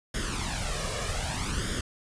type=noise with flanger; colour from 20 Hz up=pink; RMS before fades=-31 dBFS; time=0.14-1.81 s; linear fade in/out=5 ms; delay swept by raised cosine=0.58 to 1.78 ms; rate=0.64 Hz; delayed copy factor=+0.7; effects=resampled to 22050 Hz